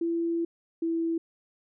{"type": "tone pair in turn", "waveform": "sine", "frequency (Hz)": [335.8, 330.6], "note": ["E4", "E4"], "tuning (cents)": [32, 5], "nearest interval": "unison", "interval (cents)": 27, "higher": "first", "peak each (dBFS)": -25, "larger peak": "neither", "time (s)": [[0.01, 0.45], [0.82, 1.18]], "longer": "first", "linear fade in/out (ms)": 5, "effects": []}